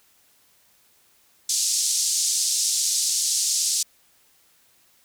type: band-pass noise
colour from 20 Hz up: pink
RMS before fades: -23 dBFS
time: 1.49-3.83 s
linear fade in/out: 5 ms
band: 5100 to 8800 Hz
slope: 24 dB/octave
effects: white hiss -60 dBFS RMS until 5.04 s